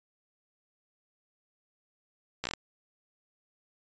slowing click train, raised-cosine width 0.2 ms, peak -15 dBFS, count 6, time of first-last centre 2.44-2.536 s, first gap 14 ms, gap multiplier 1.16, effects resampled to 16000 Hz

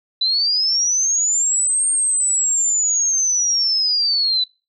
sine linear two-way sweep, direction up then down, 3960 to 8660 to 3960 Hz, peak -15 dBFS, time 0.21-4.44 s, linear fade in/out 5 ms, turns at 1.88 s, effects noise-tail reverb RT60 0.3 s tail -25 dB re dry

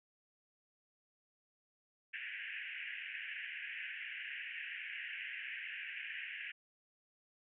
pink band-pass noise, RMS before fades -45 dBFS, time 2.13-6.52 s, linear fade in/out 10 ms, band 1600 to 2900 Hz, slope 96 dB/octave, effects none

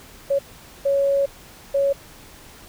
sine tone bursts at uneven times, 556 Hz, C#5, 5 cents sharp, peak -16 dBFS, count 3, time 0.3-0.39 / 0.85-1.26 / 1.74-1.93 s, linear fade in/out 10 ms, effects pink hiss -45 dBFS RMS until 2.68 s

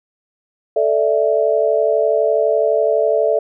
sine chord, A suspended fourth, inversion none, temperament equal, 440 / 587.3 / 659.3 Hz, A4 / D5 / E5, 0 / 0 / 0 cents, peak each -17 / -17 / -17 dBFS, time 0.76-3.39 s, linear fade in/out 5 ms, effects none

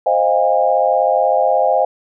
sine chord, F minor seventh, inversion second, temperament equal with one note detuned, 523.3 / 622.3 / 698.5 / 811.2 Hz, C5 / Eb5 / F5 / Ab5, 0 / 0 / 0 / -41 cents, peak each -17 dBFS, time 0.06-1.85 s, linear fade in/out 5 ms, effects none

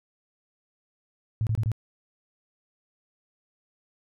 sine tone bursts, 110 Hz, A2, in tune, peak -22 dBFS, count 4, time 1.41-1.717 s, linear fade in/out 0 ms, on 58 ms, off 25 ms, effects none

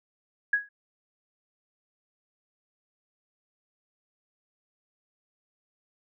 sine tone with exponential decay, 1663 Hz, G#6, 2 cents sharp, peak -17 dBFS, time 0.53-0.69 s, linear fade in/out 5 ms, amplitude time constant 34 ms, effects none

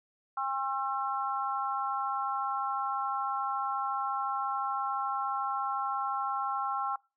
harmonic tone, 268.6 Hz, C4, 46 cents sharp, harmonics 3 / 4 / 5, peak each -34 / -34 / -34 dBFS, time 0.37-6.96 s, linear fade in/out 5 ms, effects noise-tail reverb RT60 0.3 s tail -25 dB re dry

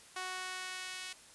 sawtooth tone with high-pass filter sweep, 370 Hz, F#4, in tune, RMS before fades -42 dBFS, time 0.16-1.13 s, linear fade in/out 5 ms, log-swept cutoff 980 to 2500 Hz, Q 0.97, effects white hiss -57 dBFS RMS until 1.34 s + resampled to 24000 Hz

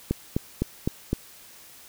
click train, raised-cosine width 3 ms, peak -10 dBFS, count 5, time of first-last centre 0.11-1.13 s, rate 3.92 Hz, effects white hiss -49 dBFS RMS until 1.88 s

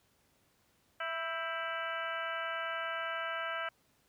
harmonic tone with a mistuned harmonic, 330 Hz, E4, 2 cents sharp, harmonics 2 / 3 / 4 / 5 / 6 / 7 / 8 / 9, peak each -41 / -47 / -39 / -40 / -46 / -46 / -51 / -46 dBFS, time 1-3.69 s, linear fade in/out 5 ms, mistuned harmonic 5, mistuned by -67 cents, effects pink hiss -71 dBFS RMS until 4.08 s + high-pass 60 Hz 12 dB/octave

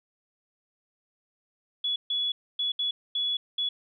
sine tone bursts at uneven times, 3396 Hz, G#7, 38 cents sharp, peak -25 dBFS, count 6, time 1.84-1.96 / 2.1-2.32 / 2.59-2.72 / 2.79-2.91 / 3.15-3.37 / 3.58-3.69 s, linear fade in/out 5 ms, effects none

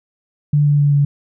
sine tone with pitch steps, 146.83 / 145.56 / 144.31 / 143.06 Hz, D3 / D3 / D3 / D3, 0 / -15 / -30 / -45 cents, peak -10 dBFS, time 0.53-1.05 s, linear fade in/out 5 ms, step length 130 ms, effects none

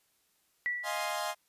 sine tone with exponential decay, 1953 Hz, B6, 20 cents flat, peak -27 dBFS, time 0.66-1.31 s, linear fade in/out 0 ms, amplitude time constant 140 ms
sawtooth chord, F minor seventh, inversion third, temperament equal, 622.3 / 698.5 / 830.6 / 1046.5 Hz, Eb5 / F5 / Ab5 / C6, 0 / 0 / 0 / 0 cents, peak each -34 dBFS, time 0.83-1.35 s, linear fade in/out 50 ms
effects white hiss -72 dBFS RMS until 1.48 s + resampled to 32000 Hz

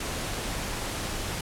pink noise, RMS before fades -32 dBFS, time 0-1.41 s, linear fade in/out 5 ms, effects low-pass 11000 Hz 12 dB/octave

